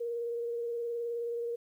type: tone with vibrato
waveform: sine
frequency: 470.3 Hz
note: A#4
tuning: 15 cents sharp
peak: -32 dBFS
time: 0-1.56 s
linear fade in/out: 10 ms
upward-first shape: triangle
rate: 19 Hz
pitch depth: 25 cents each way
effects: 11-bit